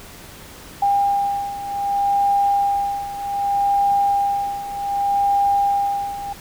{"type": "beating tone pair", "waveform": "sine", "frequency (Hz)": [802, 802.65], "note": ["G5", "G5"], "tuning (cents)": [39, 41], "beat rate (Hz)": 0.65, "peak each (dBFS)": [-22, -18], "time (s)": [0.82, 6.33], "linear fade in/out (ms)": 5, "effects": ["pink hiss -40 dBFS RMS until 6.4 s"]}